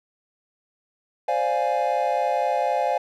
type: chord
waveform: triangle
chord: D half-diminished seventh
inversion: third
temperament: equal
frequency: 523.3 / 587.3 / 698.5 / 830.6 Hz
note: C5 / D5 / F5 / Ab5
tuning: 0 / 0 / 0 / 0 cents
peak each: -25 / -25 / -23 / -23 dBFS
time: 1.28-2.98 s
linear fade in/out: 5 ms
effects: none